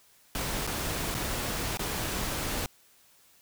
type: noise with dropouts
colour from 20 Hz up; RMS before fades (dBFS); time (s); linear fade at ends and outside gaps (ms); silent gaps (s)
pink; -32; 0.35-2.66; 1; 0.668-0.674 / 1.144-1.149 / 1.772-1.793
effects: white hiss -61 dBFS RMS until 3.41 s